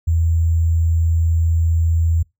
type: tone with sample-and-hold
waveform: sine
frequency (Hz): 82.41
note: E2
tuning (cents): 0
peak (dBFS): -13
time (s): 0.07-2.23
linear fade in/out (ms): 10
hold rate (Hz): 7350
effects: noise-tail reverb RT60 0.2 s tail -26 dB re dry